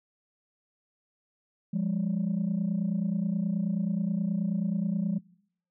sine tone pair together, 174.61 / 204 Hz, F3 / G#3, 0 / -31 cents, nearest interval minor third, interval 269 cents, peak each -27 dBFS, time 1.73-5.19 s, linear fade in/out 10 ms, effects noise-tail reverb RT60 0.7 s tail -25 dB re dry + tanh soft clip ceiling -22 dBFS

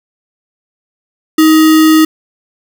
sine tone with sample-and-hold, 315.1 Hz, D#4, 22 cents sharp, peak -3 dBFS, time 1.38-2.05 s, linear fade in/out 5 ms, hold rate 1575 Hz, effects none

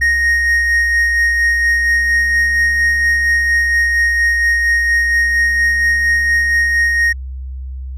triangle tone with tremolo, 1864.7 Hz, A#6, in tune, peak -8 dBFS, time 0.01-7.13 s, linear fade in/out 10 ms, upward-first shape sine, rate 4.3 Hz, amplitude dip 30%, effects added 65 Hz sine -23 dBFS peak until 7.97 s + resampled to 32000 Hz

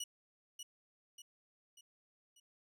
20% pulse tone with echo, 2924 Hz, F#7, 21 cents flat, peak -34 dBFS, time 0-0.04 s, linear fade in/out 5 ms, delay 590 ms, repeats 4, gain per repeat -6 dB, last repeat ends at 2.4 s, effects none

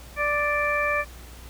harmonic tone, 587.3 Hz, D5, in tune, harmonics 1 / 2 / 3 / 4, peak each -27 / -27 / -27 / -27 dBFS, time 0.16-1.05 s, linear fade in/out 50 ms, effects added 60 Hz sine -42 dBFS peak until 1.49 s + pink hiss -47 dBFS RMS until 1.49 s

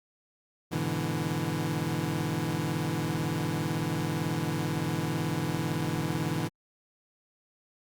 25% pulse chord, E dominant seventh, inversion first, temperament equal, 103.83 / 123.47 / 146.83 / 164.81 Hz, G#2 / B2 / D3 / E3, 0 / 0 / 0 / 0 cents, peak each -34 / -33 / -29 / -28 dBFS, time 0.71-6.49 s, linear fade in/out 20 ms, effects Opus 48 kbps

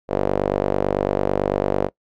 sawtooth tone with band-pass filter, 49 Hz, G1, in tune, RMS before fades -21 dBFS, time 0.08-1.9 s, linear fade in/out 50 ms, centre 530 Hz, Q 2.3, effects noise-tail reverb RT60 0.1 s tail -21 dB re dry

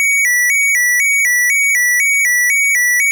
square tone with vibrato, 2096 Hz, C7, 2 cents sharp, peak -11 dBFS, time 0-3.11 s, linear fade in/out 0 ms, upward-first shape square, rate 2 Hz, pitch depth 120 cents each way, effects none

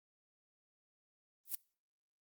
violet noise with exponential growth, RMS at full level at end -31 dBFS, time 1.45-1.55 s, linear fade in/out 5 ms, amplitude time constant 21 ms, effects noise-tail reverb RT60 0.4 s tail -24 dB re dry + Opus 32 kbps

